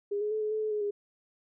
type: tone with pitch steps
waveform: sine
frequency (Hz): 407.2 / 420.8 / 433.1 / 426.2 / 433.1 / 430.8 / 421.2 / 409.3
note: G#4 / G#4 / A4 / G#4 / A4 / A4 / G#4 / G#4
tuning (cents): -34 / +23 / -27 / +45 / -27 / -37 / +24 / -25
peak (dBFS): -28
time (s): 0.11-0.91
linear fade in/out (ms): 10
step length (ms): 100
effects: none